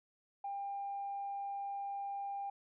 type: tone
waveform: sine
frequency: 798 Hz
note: G5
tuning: 31 cents sharp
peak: -37 dBFS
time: 0.44-2.5 s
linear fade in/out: 5 ms
effects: tanh soft clip ceiling -33 dBFS